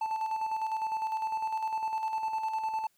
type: tone with tremolo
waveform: triangle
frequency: 880 Hz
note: A5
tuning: in tune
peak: -26 dBFS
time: 0.01-2.87 s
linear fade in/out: 5 ms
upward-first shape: square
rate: 9.9 Hz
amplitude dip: 45%
effects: white hiss -71 dBFS RMS until 2.97 s